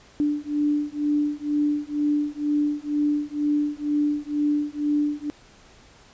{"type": "beating tone pair", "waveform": "sine", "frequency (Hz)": [293.7, 295.8], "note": ["D4", "D4"], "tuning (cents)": [0, 13], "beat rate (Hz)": 2.1, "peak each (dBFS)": -24, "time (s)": [0.2, 5.3], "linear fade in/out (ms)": 0, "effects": ["pink hiss -52 dBFS RMS until 6.13 s", "resampled to 16000 Hz"]}